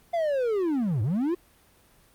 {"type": "linear two-way sweep", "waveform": "triangle", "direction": "down then up", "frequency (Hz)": [698.5, 97.3, 367.1], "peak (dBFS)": -21, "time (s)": [0.13, 1.35], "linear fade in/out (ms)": 10, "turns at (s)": 1.02, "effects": ["pink hiss -59 dBFS RMS until 2.14 s", "Opus 32 kbps"]}